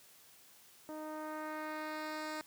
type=tone with low-pass filter sweep; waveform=10% pulse; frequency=308.7 Hz; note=D#4; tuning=14 cents flat; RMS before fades=-42 dBFS; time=0.89-2.41 s; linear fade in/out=0 ms; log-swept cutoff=670 to 8700 Hz; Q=0.8; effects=white hiss -61 dBFS RMS until 2.46 s + high-pass 80 Hz 12 dB/octave